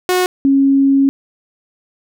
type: tone pair in turn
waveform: sawtooth / sine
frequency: 364.6 / 274 Hz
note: F#4 / C#4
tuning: -25 / -20 cents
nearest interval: perfect fourth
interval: 495 cents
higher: first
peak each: -8 dBFS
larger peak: neither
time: 0.09-0.26 / 0.45-1.09 s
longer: second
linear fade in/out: 0 ms
effects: none